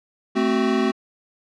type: chord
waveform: square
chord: F# diminished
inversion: first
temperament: equal with one note detuned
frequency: 220 / 261.6 / 375.6 Hz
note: A3 / C4 / F#4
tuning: 0 / 0 / +26 cents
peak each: -23 dBFS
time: 0.35-0.92 s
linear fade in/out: 20 ms
effects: low-pass 4000 Hz 12 dB/octave